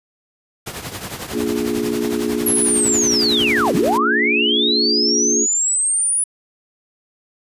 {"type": "noise with tremolo", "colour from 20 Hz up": "pink", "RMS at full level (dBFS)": -26, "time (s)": [0.66, 3.98], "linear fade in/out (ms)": 10, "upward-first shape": "triangle", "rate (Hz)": 11, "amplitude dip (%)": 70}
{"type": "chord", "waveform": "sine", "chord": "Bb dominant seventh", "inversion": "none", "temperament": "just", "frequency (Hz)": [233.1, 291.4, 349.6, 419.5], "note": ["Bb3", "D4", "F4", "Ab4"], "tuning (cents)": [0, -13, 2, 17], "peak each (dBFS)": [-23, -24, -24, -23], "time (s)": [1.32, 5.47], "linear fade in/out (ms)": 50}
{"type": "linear two-way sweep", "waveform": "sine", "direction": "down then up", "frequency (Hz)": [11430, 144.6, 9930], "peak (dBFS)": -15, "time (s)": [2.46, 6.24], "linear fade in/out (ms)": 5, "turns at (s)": 3.75}
{"effects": ["high-pass 80 Hz 12 dB/octave", "resampled to 32000 Hz"]}